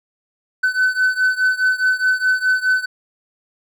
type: beating tone pair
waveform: triangle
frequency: 1510 / 1514.8 Hz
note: F#6 / F#6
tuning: +35 / +40 cents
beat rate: 4.8 Hz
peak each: -15 / -17 dBFS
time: 0.63-2.86 s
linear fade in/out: 10 ms
effects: none